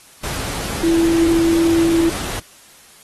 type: tone in noise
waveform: sine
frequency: 332.5 Hz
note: E4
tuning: 15 cents sharp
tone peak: -12 dBFS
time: 0.83-2.1 s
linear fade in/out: 10 ms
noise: pink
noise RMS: -26 dBFS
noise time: 0.23-2.4 s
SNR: +11 dB
effects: white hiss -46 dBFS RMS until 3.03 s + AAC 32 kbps